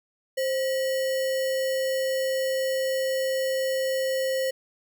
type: tone with sample-and-hold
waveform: sine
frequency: 527 Hz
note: C5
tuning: 12 cents sharp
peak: -23 dBFS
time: 0.37-4.51 s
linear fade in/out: 10 ms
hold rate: 2450 Hz
effects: none